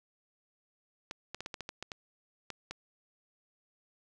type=clicks; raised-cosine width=0.2 ms; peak=-22 dBFS; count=11; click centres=1.111 / 1.346 / 1.406 / 1.461 / 1.542 / 1.607 / 1.691 / 1.826 / 1.918 / 2.503 / 2.71 s; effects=none